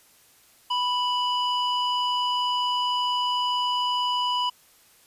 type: tone with low-pass filter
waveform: square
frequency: 987.8 Hz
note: B5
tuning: in tune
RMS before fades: -25 dBFS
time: 0.7-4.5 s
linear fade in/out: 10 ms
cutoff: 3700 Hz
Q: 3.9
effects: white hiss -57 dBFS RMS until 5.06 s + resampled to 32000 Hz